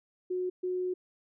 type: tone bursts at uneven times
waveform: sine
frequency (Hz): 365.1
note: F#4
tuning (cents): -23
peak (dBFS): -29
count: 2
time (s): 0.3-0.5 / 0.63-0.94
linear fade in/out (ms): 10
effects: none